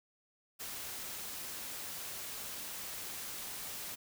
white noise, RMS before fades -43 dBFS, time 0.59-3.96 s, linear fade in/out 20 ms, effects none

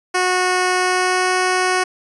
10% pulse tone with pitch glide, 365.7 to 368.2 Hz, F#4 to F#4, -20 to -8 cents, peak -7 dBFS, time 0.14-1.84 s, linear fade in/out 10 ms, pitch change +12 cents, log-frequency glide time 0.76-1.34 s, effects resampled to 24000 Hz

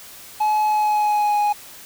triangle tone with pitch glide, 852 to 830.6 Hz, G#5 to G#5, +44 to 0 cents, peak -14 dBFS, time 0.4-1.53 s, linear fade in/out 10 ms, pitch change -44 cents, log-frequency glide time 0.67-1.37 s, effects white hiss -41 dBFS RMS until 1.85 s

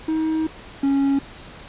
triangle tone pair in turn, 316.8 / 276.2 Hz, D#4 / C#4, +31 / -6 cents, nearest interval major second, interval 237 cents, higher first, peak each -17 / -14 dBFS, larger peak second, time 0.08-0.47 / 0.83-1.19 s, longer first, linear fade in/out 5 ms, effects pink hiss -41 dBFS RMS until 1.68 s + resampled to 8000 Hz

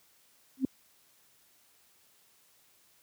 sine tone with exponential growth, 263.3 Hz, C4, 11 cents sharp, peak -20 dBFS, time 0.57-0.65 s, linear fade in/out 2 ms, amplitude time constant 16 ms, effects white hiss -65 dBFS RMS until 3.02 s + high-pass 60 Hz 12 dB/octave

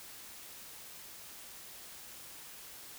silence, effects white hiss -50 dBFS RMS until 2.98 s

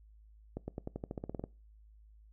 accelerating click train, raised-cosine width 2 ms, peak -25 dBFS, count 13, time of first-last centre 0.57-1.439 s, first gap 110 ms, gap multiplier 0.92, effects noise-tail reverb RT60 0.3 s tail -22 dB re dry + added 53 Hz sine -56 dBFS peak until 2.32 s

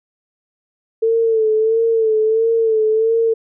sine tone with vibrato, 445.3 Hz, A4, 21 cents sharp, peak -12 dBFS, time 1.02-3.34 s, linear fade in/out 10 ms, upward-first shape sine, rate 1.5 Hz, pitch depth 47 cents each way, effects none

